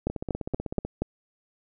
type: two click trains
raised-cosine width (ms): 2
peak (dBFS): -18 / -12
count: 13 / 5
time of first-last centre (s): 0.1-0.85 / 0.07-1.02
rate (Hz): 16 / 4.21
effects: none